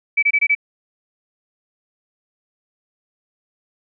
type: tone bursts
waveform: sine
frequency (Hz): 2300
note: D7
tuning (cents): -37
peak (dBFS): -12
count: 5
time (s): 0.17-0.551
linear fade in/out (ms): 10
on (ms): 57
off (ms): 24
effects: none